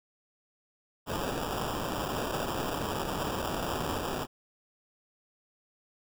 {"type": "noise with sample-and-hold", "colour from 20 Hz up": "white", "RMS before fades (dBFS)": -33, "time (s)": [1.06, 4.27], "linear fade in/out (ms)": 50, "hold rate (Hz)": 2100, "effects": []}